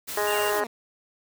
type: noise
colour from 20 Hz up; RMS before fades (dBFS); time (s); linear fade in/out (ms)
white; -34; 0.07-0.61; 20
type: harmonic tone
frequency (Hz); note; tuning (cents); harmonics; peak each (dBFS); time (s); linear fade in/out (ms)
207.7; G#3; 0; 2 / 3 / 4 / 5 / 6 / 7 / 8 / 9; -27 / -30 / -31 / -32 / -36 / -37 / -36 / -34; 0.17-0.64; 2
type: tone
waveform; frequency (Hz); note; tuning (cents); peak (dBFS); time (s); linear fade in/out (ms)
square; 2794; F7; 0; -32; 0.27-0.5; 2
type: exponential sweep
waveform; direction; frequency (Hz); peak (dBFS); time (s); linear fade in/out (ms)
15% pulse; down; 945 to 220; -28; 0.3-0.67; 5
effects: none